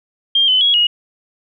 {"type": "tone with pitch steps", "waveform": "sine", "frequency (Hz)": [3200, 3032, 3324, 2884], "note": ["G7", "F#7", "G#7", "F#7"], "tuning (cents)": [35, 42, 1, -45], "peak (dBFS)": -10, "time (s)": [0.35, 0.87], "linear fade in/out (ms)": 5, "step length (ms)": 130, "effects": []}